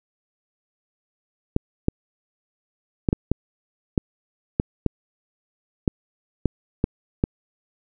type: clicks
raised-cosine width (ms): 3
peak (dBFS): -5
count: 12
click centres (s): 1.564 / 1.884 / 3.088 / 3.129 / 3.316 / 3.978 / 4.599 / 4.863 / 5.878 / 6.457 / 6.841 / 7.239
effects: none